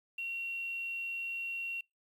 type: tone with quantisation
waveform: sine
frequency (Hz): 2739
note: F7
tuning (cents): -34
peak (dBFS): -35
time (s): 0.18-1.81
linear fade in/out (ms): 5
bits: 10
effects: noise-tail reverb RT60 0.2 s tail -26 dB re dry